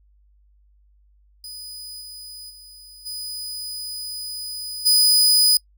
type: tone with level steps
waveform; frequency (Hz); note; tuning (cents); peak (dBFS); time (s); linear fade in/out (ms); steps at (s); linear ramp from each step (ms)
sawtooth; 4978; D#8; 0; -31 / -33 / -39 / -26 / -10; 1.44-5.57; 2; 2 / 2.49 / 3.05 / 4.85; 20
effects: noise-tail reverb RT60 0.1 s tail -25 dB re dry + added 50 Hz sine -54 dBFS peak until 5.77 s